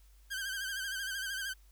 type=tone with vibrato; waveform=sawtooth; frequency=1568 Hz; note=G6; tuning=in tune; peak=-32 dBFS; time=0.3-1.54 s; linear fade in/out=20 ms; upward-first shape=sine; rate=13 Hz; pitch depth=66 cents each way; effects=added 50 Hz sine -57 dBFS peak until 1.71 s + white hiss -69 dBFS RMS until 1.71 s